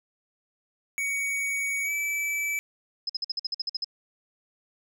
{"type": "tone with pitch glide", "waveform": "square", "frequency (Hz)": [2245, 2309], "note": ["C#7", "D7"], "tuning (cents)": [21, -30], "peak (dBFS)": -27, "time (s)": [0.98, 2.59], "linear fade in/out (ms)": 0, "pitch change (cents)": 49, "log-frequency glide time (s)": [1.84, 1.92]}
{"type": "tone bursts", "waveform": "sine", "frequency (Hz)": 5100, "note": "D#8", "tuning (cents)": 42, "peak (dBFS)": -26, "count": 11, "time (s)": [3.07, 3.845], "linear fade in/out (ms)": 5, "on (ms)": 25, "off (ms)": 50}
{"effects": []}